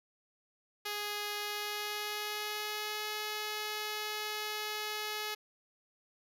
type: tone with pitch glide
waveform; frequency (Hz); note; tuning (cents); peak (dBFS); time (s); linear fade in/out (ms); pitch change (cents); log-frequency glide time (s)
5% pulse; 415.3 to 424.5; G#4 to G#4; 0 to +38; -24; 0.85-5.35; 10; +38; 1.37-3.07
effects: none